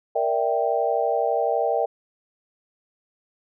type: chord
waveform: sine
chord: E half-diminished seventh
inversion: second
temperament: equal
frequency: 466.2 / 587.3 / 659.3 / 784 Hz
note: Bb4 / D5 / E5 / G5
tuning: 0 / 0 / 0 / 0 cents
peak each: -25 / -26 / -25 / -25 dBFS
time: 0.15-1.86 s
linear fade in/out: 10 ms
effects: none